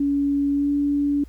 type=tone with pitch glide; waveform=sine; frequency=282.8 to 286.7 Hz; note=C#4 to D4; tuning=+35 to -42 cents; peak=-18 dBFS; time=0-1.24 s; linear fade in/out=5 ms; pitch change=+23 cents; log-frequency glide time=0.52-0.7 s; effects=added 60 Hz sine -40 dBFS peak until 1.28 s + pink hiss -59 dBFS RMS until 1.28 s